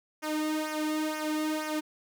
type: tone with flanger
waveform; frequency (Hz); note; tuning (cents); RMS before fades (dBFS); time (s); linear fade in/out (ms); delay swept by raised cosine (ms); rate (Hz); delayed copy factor
sawtooth; 308.2; D#4; -16; -31; 0.22-1.81; 20; 0.24 to 2.04; 2.1; -0.75
effects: none